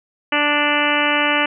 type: harmonic tone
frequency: 293.7 Hz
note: D4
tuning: in tune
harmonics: 1 / 2 / 3 / 4 / 5 / 6 / 7 / 8 / 9 / 10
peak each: -24 / -24 / -24 / -24 / -24 / -24 / -24 / -24 / -24 / -24 dBFS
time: 0.32-1.46 s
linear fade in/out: 5 ms
effects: none